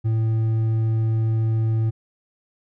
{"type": "tone with hard clipping", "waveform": "triangle", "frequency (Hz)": 111.6, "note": "A2", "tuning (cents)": 25, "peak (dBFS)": -19, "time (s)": [0.04, 1.91], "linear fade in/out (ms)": 20, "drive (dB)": 7, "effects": []}